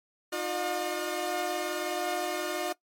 sawtooth tone cluster, 312 / 357.8 / 605 / 717 Hz, D#4 / F4 / D#5 / F5, +5 / +42 / -49 / +45 cents, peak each -35 / -30 / -31 / -31 dBFS, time 0.32-2.73 s, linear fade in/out 10 ms, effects noise-tail reverb RT60 0.1 s tail -19 dB re dry + MP3 64 kbps

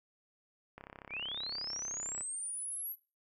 click train, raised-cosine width 0.5 ms, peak -32 dBFS, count 49, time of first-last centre 0.78-2.209 s, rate 33.6 Hz
sine linear sweep, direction up, 2195 to 11840 Hz, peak -37 dBFS, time 1.09-2.96 s, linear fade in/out 50 ms
effects noise-tail reverb RT60 0.3 s tail -19 dB re dry

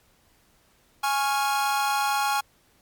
45% pulse chord, Db major, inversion second, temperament equal with one note detuned, 830.6 / 1097.9 / 1396.9 Hz, Ab5 / Db6 / F6, 0 / -17 / 0 cents, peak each -24 / -29 / -29 dBFS, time 1.03-2.41 s, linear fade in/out 10 ms, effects pink hiss -62 dBFS RMS until 2.81 s + MP3 96 kbps

